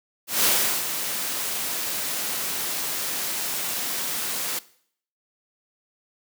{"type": "noise with ADSR envelope", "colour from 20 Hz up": "white", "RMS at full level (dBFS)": -19, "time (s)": [0.27, 4.59], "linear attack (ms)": 170, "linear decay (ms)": 380, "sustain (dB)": -9, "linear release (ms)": 3, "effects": ["noise-tail reverb RT60 0.6 s tail -19 dB re dry", "high-pass 150 Hz 12 dB/octave"]}